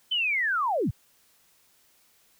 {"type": "linear sweep", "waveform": "sine", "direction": "down", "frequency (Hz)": [3097, 65.41], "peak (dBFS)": -23, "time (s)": [0.11, 0.91], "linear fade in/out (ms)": 10, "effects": ["white hiss -63 dBFS RMS until 2.39 s"]}